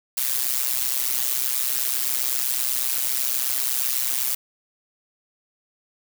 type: noise with amplitude modulation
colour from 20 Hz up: blue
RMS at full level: -20 dBFS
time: 0.17-4.35 s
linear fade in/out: 5 ms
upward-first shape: sine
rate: 128 Hz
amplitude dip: 90%
effects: none